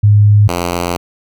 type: tone pair in turn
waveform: sine / 5% pulse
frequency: 103.83 / 87.31 Hz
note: G#2 / F2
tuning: 0 / 0 cents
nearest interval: minor third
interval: 300 cents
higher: first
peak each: -4 dBFS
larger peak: neither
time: 0.03-0.48 / 0.48-0.97 s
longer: second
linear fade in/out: 10 ms
effects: none